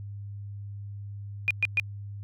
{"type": "tone bursts", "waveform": "sine", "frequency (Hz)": 2449, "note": "D#7", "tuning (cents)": -28, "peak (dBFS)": -20, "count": 3, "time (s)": [1.48, 1.798], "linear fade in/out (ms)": 0, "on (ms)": 26, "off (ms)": 120, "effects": ["added 101 Hz sine -36 dBFS peak until 2.23 s"]}